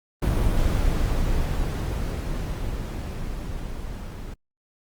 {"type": "noise with level ramp", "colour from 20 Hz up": "brown", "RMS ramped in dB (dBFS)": [-20, -34], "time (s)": [0.22, 4.34], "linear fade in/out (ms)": 5, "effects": ["Opus 32 kbps"]}